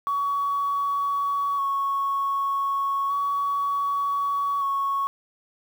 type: tone with vibrato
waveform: sine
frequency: 1116 Hz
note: C#6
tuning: 11 cents sharp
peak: -21 dBFS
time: 0.07-5.07 s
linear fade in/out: 0 ms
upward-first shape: square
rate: 0.33 Hz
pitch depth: 17 cents each way
effects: tanh soft clip ceiling -18 dBFS + 8-bit